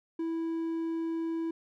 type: tone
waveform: triangle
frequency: 328.6 Hz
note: E4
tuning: 5 cents flat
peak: -28 dBFS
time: 0.19-1.51 s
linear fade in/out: 5 ms
effects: none